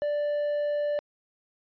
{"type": "tone", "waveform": "triangle", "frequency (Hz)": 587.3, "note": "D5", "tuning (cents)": 0, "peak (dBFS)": -23, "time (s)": [0.02, 0.99], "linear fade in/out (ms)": 0, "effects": ["resampled to 11025 Hz"]}